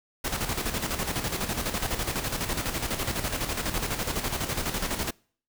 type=noise with tremolo; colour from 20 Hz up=pink; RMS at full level=-28 dBFS; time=0.24-5.11 s; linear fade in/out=10 ms; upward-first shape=square; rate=12 Hz; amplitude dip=55%; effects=noise-tail reverb RT60 0.5 s tail -26 dB re dry